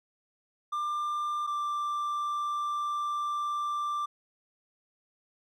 triangle tone pair in turn, 1192 / 1179.7 Hz, D6 / D6, +25 / +7 cents, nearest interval unison, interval 18 cents, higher first, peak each -27 dBFS, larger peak neither, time 0.72-1.47 / 1.47-4.06 s, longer second, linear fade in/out 10 ms, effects none

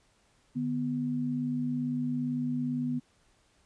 sine tone pair together, 149.16 / 246.9 Hz, D3 / B3, +27 / 0 cents, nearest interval major sixth, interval 873 cents, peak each -35 / -29 dBFS, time 0.55-3 s, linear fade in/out 20 ms, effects pink hiss -67 dBFS RMS until 3.65 s + resampled to 22050 Hz

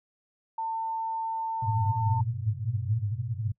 sine tone, 898 Hz, A5, 35 cents sharp, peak -28 dBFS, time 0.58-2.21 s, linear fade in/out 5 ms
pink band-pass noise, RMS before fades -29 dBFS, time 1.62-3.52 s, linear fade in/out 5 ms, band 100 to 120 Hz, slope 96 dB/octave
effects noise-tail reverb RT60 0.1 s tail -24 dB re dry

